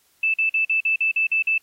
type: tone bursts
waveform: sine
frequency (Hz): 2637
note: E7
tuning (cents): 0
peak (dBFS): -17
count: 9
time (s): 0.23-1.58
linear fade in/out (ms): 5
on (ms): 110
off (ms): 45
effects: white hiss -62 dBFS RMS until 1.62 s + AAC 48 kbps